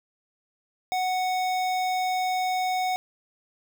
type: tone with notch filter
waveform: square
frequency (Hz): 740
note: F#5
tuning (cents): 0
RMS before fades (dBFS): -26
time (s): 0.92-2.96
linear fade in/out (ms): 0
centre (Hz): 11000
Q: 0.89
effects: 10-bit